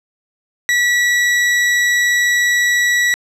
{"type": "tone", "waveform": "40% pulse", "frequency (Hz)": 1941, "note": "B6", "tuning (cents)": -31, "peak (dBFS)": -11, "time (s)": [0.69, 3.14], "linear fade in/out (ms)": 0, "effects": ["low-pass 10000 Hz 12 dB/octave"]}